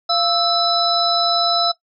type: tone cluster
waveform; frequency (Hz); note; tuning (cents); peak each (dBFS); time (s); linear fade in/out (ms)
sine; 690 / 1315 / 3981 / 5180; F5 / E6 / B7 / E8; -21 / -5 / +13 / -31; -20 / -21 / -20 / -22; 0.09-1.72; 10
effects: noise-tail reverb RT60 0.1 s tail -17 dB re dry